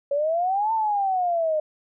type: exponential two-way sweep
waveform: sine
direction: up then down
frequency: 554.4 to 904 to 607 Hz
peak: -20 dBFS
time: 0.11-1.6 s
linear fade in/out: 5 ms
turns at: 0.73 s
effects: none